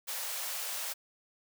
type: high-pass noise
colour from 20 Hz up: white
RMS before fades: -37 dBFS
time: 0.07-0.94 s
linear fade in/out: 20 ms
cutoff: 490 Hz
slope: 48 dB/octave
effects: none